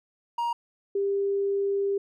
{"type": "tone pair in turn", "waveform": ["triangle", "sine"], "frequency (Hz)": [943, 397.6], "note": ["A#5", "G4"], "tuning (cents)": [20, 25], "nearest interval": "octave + minor third", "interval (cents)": 1495, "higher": "first", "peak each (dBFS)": -23, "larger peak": "neither", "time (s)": [[0.38, 0.53], [0.95, 1.98]], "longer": "second", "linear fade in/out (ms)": 5, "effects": []}